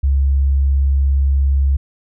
sine tone, 68.6 Hz, C#2, 17 cents flat, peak -11 dBFS, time 0.03-1.77 s, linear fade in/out 10 ms, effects none

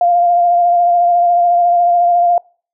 sine tone with vibrato, 698.5 Hz, F5, in tune, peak -8 dBFS, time 0.01-2.38 s, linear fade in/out 2 ms, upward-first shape sine, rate 14 Hz, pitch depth 23 cents each way, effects noise-tail reverb RT60 0.4 s tail -25 dB re dry

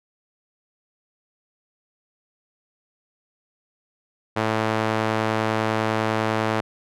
sawtooth tone with band-pass filter, 110 Hz, A2, in tune, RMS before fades -23 dBFS, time 4.36-6.61 s, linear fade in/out 10 ms, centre 1000 Hz, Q 0.58, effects none

